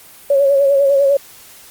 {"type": "tone with vibrato", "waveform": "sine", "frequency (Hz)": 556, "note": "C#5", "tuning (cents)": 5, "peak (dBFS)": -9, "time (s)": [0.3, 1.17], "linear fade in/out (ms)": 5, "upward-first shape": "sine", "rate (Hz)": 10, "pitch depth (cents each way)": 42, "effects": ["white hiss -41 dBFS RMS until 1.7 s", "Opus 32 kbps"]}